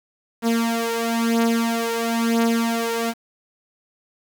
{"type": "beating tone pair", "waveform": "sawtooth", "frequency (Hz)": [230, 231], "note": ["A#3", "A#3"], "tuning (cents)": [-23, -16], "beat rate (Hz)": 1, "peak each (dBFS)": [-17, -19], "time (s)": [0.42, 3.14], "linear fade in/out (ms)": 50, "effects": ["7-bit"]}